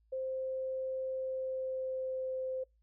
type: tone with pitch glide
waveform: sine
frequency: 523.3 to 519.4 Hz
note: C5 to C5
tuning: 0 to -13 cents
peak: -34 dBFS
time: 0.12-2.64 s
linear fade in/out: 10 ms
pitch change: -13 cents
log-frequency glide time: 1.09-2.36 s
effects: noise-tail reverb RT60 0.2 s tail -26 dB re dry + added 55 Hz sine -67 dBFS peak until 2.82 s